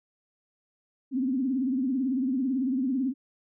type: tone with vibrato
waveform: sine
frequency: 260.6 Hz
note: C4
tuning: 7 cents flat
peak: -24 dBFS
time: 1.11-3.14 s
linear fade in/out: 50 ms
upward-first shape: triangle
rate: 18 Hz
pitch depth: 150 cents each way
effects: none